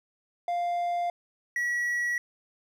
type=tone pair in turn; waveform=triangle; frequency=698.5 / 1928.3 Hz; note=F5 / B6; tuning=0 / -42 cents; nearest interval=octave + tritone; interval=1758 cents; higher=second; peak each=-24 / -24 dBFS; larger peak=neither; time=0.48-1.1 / 1.56-2.18 s; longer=neither; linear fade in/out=2 ms; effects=none